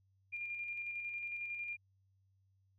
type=tone with tremolo; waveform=sine; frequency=2403 Hz; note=D7; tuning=39 cents sharp; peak=-38 dBFS; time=0.32-1.77 s; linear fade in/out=20 ms; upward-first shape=square; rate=11 Hz; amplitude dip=30%; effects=added 96 Hz sine -70 dBFS peak until 2.78 s